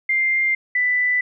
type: tone pair in turn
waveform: sine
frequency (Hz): 2101 / 1987.3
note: C7 / B6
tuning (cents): +7 / +10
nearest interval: minor second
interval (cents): 97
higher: first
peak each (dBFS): -16 / -16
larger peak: neither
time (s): 0.09-0.55 / 0.75-1.21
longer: neither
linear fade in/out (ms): 5
effects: none